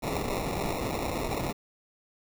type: noise with sample-and-hold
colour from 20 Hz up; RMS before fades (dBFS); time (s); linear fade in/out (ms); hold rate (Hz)
white; -31; 0.02-1.53; 20; 1575
effects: none